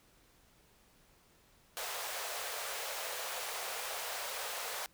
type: high-pass noise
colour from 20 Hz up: pink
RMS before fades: -40 dBFS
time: 1.77-4.86 s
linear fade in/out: 0 ms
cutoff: 470 Hz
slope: 48 dB/octave
effects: pink hiss -66 dBFS RMS until 4.93 s